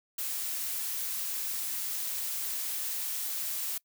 blue noise, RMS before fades -34 dBFS, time 0.18-3.78 s, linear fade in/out 5 ms, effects noise-tail reverb RT60 0.1 s tail -22 dB re dry

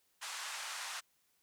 pink band-pass noise, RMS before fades -43 dBFS, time 0.21-1.01 s, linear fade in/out 20 ms, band 910 to 9600 Hz, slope 24 dB/octave, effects white hiss -75 dBFS RMS until 1.42 s

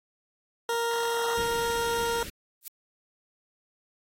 20% pulse tone, 466.2 Hz, A#4, in tune, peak -21 dBFS, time 0.69-2.23 s, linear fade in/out 2 ms
pink band-stop noise, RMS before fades -40 dBFS, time 1.37-2.3 s, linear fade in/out 5 ms, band 570 to 1300 Hz, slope 48 dB/octave
violet noise with exponential growth, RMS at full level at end -31 dBFS, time 2.61-2.68 s, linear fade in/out 2 ms, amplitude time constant 15 ms
effects AAC 48 kbps

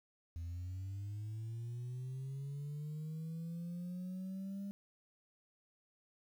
sine linear sweep, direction up, 82.41 to 200.5 Hz, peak -38 dBFS, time 0.36-4.71 s, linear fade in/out 0 ms, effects tanh soft clip ceiling -39 dBFS + 11-bit

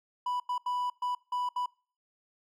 triangle tone bursts at uneven times, 987.8 Hz, B5, in tune, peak -27 dBFS, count 6, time 0.26-0.4 / 0.49-0.58 / 0.66-0.9 / 1.02-1.15 / 1.32-1.49 / 1.56-1.66 s, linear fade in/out 5 ms, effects noise-tail reverb RT60 0.4 s tail -24 dB re dry

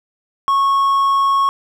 triangle tone, 1100 Hz, C#6, 14 cents flat, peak -10 dBFS, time 0.48-1.49 s, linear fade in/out 0 ms, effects none

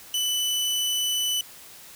sawtooth tone, 2988 Hz, F#7, 16 cents sharp, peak -20 dBFS, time 0.14-1.41 s, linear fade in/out 2 ms, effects white hiss -46 dBFS RMS until 1.95 s

